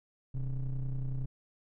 triangle ring-modulated tone, 72.5 Hz, D2, 22 cents flat, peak -26 dBFS, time 0.34-1.26 s, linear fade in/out 10 ms, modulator 57.1 Hz, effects none

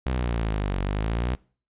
sawtooth linear two-way sweep, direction down then up, 65.41 to 46.25 to 63.3 Hz, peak -20 dBFS, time 0.06-1.35 s, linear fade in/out 0 ms, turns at 0.79 s, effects noise-tail reverb RT60 0.4 s tail -23 dB re dry + resampled to 8000 Hz

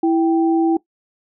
sine tone pair together, 329.6 / 782.1 Hz, E4 / G5, 0 / -4 cents, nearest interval octave + minor third, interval 1496 cents, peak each -13 / -22 dBFS, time 0.03-0.77 s, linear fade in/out 5 ms, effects noise-tail reverb RT60 0.1 s tail -18 dB re dry

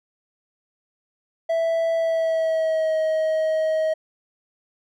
triangle tone with pitch glide, 659.3 to 632.1 Hz, E5 to D#5, 0 to +27 cents, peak -17 dBFS, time 1.49-3.94 s, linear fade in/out 10 ms, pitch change -73 cents, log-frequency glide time 1.95-2.97 s, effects none

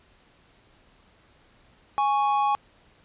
triangle tone pair together, 829.5 / 1108.7 Hz, G#5 / C#6, -2 / 0 cents, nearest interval perfect fourth, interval 502 cents, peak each -20 / -23 dBFS, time 1.98-2.55 s, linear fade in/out 0 ms, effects pink hiss -59 dBFS RMS until 3.04 s + resampled to 8000 Hz

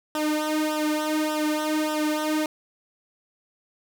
sawtooth tone with flanger, 306.2 Hz, D#4, 28 cents flat, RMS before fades -25 dBFS, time 0.15-2.46 s, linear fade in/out 2 ms, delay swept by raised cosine 0.45 to 2.85 ms, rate 1.7 Hz, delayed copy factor -0.9, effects none

